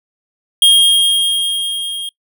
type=tone with level ramp; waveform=square; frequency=3241 Hz; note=G#7; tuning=43 cents flat; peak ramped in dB=-5 to -22 dBFS; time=0.62-2.09 s; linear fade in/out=2 ms; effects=noise-tail reverb RT60 0.1 s tail -23 dB re dry